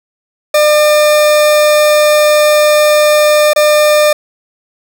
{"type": "tone with dropouts", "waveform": "40% pulse", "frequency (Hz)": 601, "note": "D5", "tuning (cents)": 40, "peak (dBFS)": -5, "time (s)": [0.54, 4.13], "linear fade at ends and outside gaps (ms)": 5, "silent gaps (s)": [3.534, 3.56], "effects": ["7-bit"]}